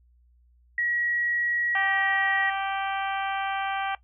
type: tone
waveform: sine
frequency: 1912 Hz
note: A#6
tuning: 43 cents sharp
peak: -24 dBFS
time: 0.78-2.5 s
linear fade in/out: 2 ms
type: harmonic tone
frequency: 390.5 Hz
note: G4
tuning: 7 cents flat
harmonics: 2 / 3 / 4 / 5 / 6 / 7 / 8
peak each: -28 / -34 / -34 / -40 / -39 / -42 / -40 dBFS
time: 1.75-3.95 s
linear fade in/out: 2 ms
effects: noise-tail reverb RT60 0.1 s tail -17 dB re dry + added 60 Hz sine -57 dBFS peak until 4.03 s